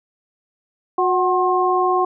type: tone cluster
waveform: sine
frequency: 363 / 745 / 1069 Hz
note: F#4 / F#5 / C6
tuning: -33 / +12 / +37 cents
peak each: -19 dBFS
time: 0.98-2.05 s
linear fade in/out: 5 ms
effects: none